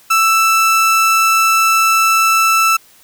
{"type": "tone", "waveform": "30% pulse", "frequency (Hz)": 1323, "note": "E6", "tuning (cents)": 6, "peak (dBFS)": -7, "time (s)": [0.1, 2.77], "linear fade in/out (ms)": 10, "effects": ["white hiss -47 dBFS RMS until 3.03 s"]}